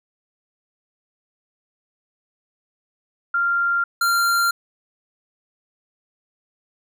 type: tone pair in turn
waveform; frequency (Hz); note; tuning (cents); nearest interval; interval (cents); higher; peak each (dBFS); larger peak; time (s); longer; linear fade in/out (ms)
sine / square; 1390 / 1385; F6 / F6; -9 / -15; unison; 6; first; -17; neither; 3.34-3.84 / 4.01-4.51; neither; 5
effects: none